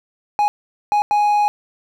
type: tone bursts at uneven times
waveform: triangle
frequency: 830.6 Hz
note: G#5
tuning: in tune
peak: -11 dBFS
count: 3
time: 0.39-0.48 / 0.92-1.02 / 1.11-1.48 s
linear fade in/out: 0 ms
effects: none